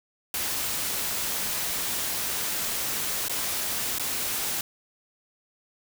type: noise with dropouts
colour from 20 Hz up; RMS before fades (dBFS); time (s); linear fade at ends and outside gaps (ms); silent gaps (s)
white; -29; 0.34-4.61; 2; 3.284-3.295 / 3.985-3.996
effects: none